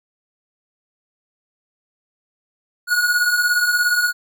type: beating tone pair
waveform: square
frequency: 1439 / 1456 Hz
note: F#6 / F#6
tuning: -49 / -28 cents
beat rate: 17 Hz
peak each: -23 / -17 dBFS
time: 2.87-4.13 s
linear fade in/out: 50 ms
effects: none